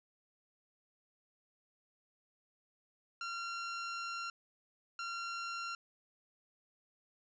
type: tone bursts at uneven times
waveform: sawtooth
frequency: 1375 Hz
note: F6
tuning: 27 cents flat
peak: -35 dBFS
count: 2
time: 3.21-4.3 / 4.99-5.75 s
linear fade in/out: 2 ms
effects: resampled to 16000 Hz